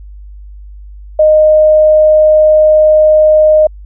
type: tone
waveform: sine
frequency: 617 Hz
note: D#5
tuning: 15 cents flat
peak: -3 dBFS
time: 1.19-3.67 s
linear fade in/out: 5 ms
effects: added 50 Hz sine -28 dBFS peak until 3.85 s